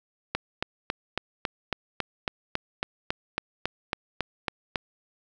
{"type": "click train", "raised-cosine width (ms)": 0.3, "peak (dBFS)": -10, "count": 17, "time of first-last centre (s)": [0.35, 4.758], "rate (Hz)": 3.63, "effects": []}